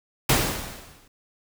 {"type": "noise with exponential decay", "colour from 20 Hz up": "pink", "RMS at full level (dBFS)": -17, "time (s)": [0.29, 1.08], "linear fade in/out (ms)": 5, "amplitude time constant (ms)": 170, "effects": []}